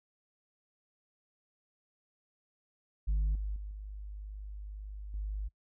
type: tone with level steps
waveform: sine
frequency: 51 Hz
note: G#1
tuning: 31 cents flat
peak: -24 / -32 / -38 / -40 / -33 dBFS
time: 3.07-5.49 s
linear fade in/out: 20 ms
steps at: 3.35 / 3.56 / 3.71 / 5.14 s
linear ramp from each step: 2 ms
effects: noise-tail reverb RT60 0.1 s tail -26 dB re dry + tanh soft clip ceiling -26 dBFS